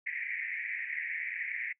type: band-pass noise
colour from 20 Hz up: white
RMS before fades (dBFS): -37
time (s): 0.06-1.73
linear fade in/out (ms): 10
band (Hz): 1800 to 2300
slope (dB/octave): 96
effects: noise-tail reverb RT60 0.1 s tail -22 dB re dry